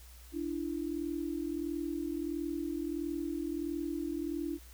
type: tone pair together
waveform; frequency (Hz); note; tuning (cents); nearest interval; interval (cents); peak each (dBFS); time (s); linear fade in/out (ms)
sine; 293.4 / 334.9; D4 / E4; -2 / +27; major second; 229; -36 / -36; 0.32-4.59; 50
effects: added 60 Hz sine -51 dBFS peak until 4.73 s + white hiss -58 dBFS RMS until 4.73 s